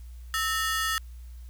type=ring-modulated tone; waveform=sawtooth; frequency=1566 Hz; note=G6; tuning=2 cents flat; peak=-19 dBFS; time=0.34-0.98 s; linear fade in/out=0 ms; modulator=264 Hz; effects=added 60 Hz sine -40 dBFS peak until 1.49 s + white hiss -62 dBFS RMS until 1.49 s